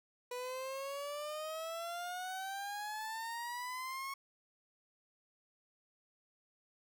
30% pulse exponential sweep, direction up, 490 to 1100 Hz, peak -37 dBFS, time 0.31-4.14 s, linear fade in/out 5 ms, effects none

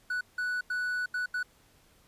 triangle tone bursts at uneven times, 1480 Hz, F#6, in tune, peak -27 dBFS, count 5, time 0.1-0.21 / 0.38-0.61 / 0.7-1.06 / 1.14-1.26 / 1.34-1.43 s, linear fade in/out 5 ms, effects pink hiss -63 dBFS RMS until 2.07 s + resampled to 32000 Hz

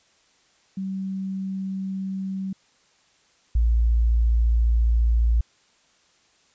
sine tone pair in turn, 191.6 / 57.28 Hz, G3 / A#1, -39 / -30 cents, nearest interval octave + major sixth, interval 2091 cents, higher first, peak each -26 / -16 dBFS, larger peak second, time 0.77-2.53 / 3.55-5.41 s, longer second, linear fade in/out 5 ms, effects white hiss -61 dBFS RMS until 6.54 s + resampled to 16000 Hz

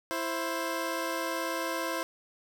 15% pulse tone pair together, 332.2 / 527.3 Hz, E4 / C5, +13 / +13 cents, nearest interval minor sixth, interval 800 cents, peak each -27 dBFS, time 0.11-2.03 s, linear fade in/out 0 ms, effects none

